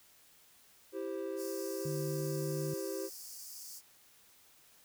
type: chord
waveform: triangle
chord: C major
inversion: first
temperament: equal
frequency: 329.6 / 392 / 523.3 Hz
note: E4 / G4 / C5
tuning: 0 / 0 / 0 cents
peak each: -40 / -37 / -40 dBFS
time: 0.92-3.1 s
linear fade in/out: 50 ms
type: high-pass noise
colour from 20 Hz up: pink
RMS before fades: -48 dBFS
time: 1.36-3.82 s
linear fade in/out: 50 ms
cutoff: 4600 Hz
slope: 96 dB/octave
type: tone with pitch glide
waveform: sine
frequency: 149.5 to 150.37 Hz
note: D3 to D3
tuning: +31 to +41 cents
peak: -36 dBFS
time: 1.85-2.74 s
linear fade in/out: 5 ms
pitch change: +10 cents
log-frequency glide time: 2.32-2.58 s
effects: white hiss -63 dBFS RMS until 4.84 s